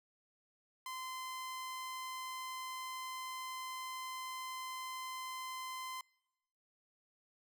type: tone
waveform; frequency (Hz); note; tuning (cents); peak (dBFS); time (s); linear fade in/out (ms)
sawtooth; 1033; C6; -22; -38; 0.86-6.01; 2
effects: noise-tail reverb RT60 1.0 s tail -26 dB re dry